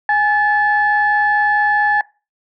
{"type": "tone pair together", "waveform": "sine", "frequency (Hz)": [831, 1735.6], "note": ["G#5", "A6"], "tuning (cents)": [1, -24], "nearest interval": "octave + minor second", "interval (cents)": 1275, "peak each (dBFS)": -14, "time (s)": [0.09, 2.01], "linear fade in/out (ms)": 2, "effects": ["noise-tail reverb RT60 0.3 s tail -21 dB re dry", "tanh soft clip ceiling -4 dBFS"]}